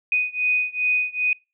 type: beating tone pair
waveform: sine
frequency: 2489 / 2491.5 Hz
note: D#7 / D#7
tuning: 0 / +2 cents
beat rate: 2.5 Hz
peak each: -22 / -23 dBFS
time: 0.12-1.33 s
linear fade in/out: 2 ms
effects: noise-tail reverb RT60 0.3 s tail -26 dB re dry